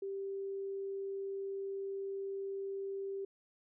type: tone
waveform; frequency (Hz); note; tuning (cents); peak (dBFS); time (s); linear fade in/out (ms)
sine; 392; G4; 0; -37; 0.02-3.25; 5
effects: none